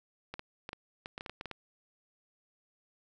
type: clicks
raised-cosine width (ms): 0.3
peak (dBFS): -24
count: 12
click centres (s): 0.34 / 0.394 / 0.691 / 0.731 / 1.059 / 1.179 / 1.209 / 1.262 / 1.296 / 1.411 / 1.457 / 1.513
effects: none